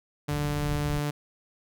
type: tone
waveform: sawtooth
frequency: 146.83 Hz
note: D3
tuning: in tune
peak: -23 dBFS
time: 0.28-1.11 s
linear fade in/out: 10 ms
type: low-pass noise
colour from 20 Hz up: pink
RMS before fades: -34 dBFS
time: 0.3-1 s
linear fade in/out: 2 ms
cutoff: 200 Hz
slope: 96 dB/octave
effects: none